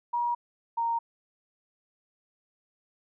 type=tone pair in turn; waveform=sine; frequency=955 / 927.8 Hz; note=A#5 / A#5; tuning=+42 / -8 cents; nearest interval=minor second; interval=50 cents; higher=first; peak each=-25 dBFS; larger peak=neither; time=0.13-0.35 / 0.77-0.99 s; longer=neither; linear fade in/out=10 ms; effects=none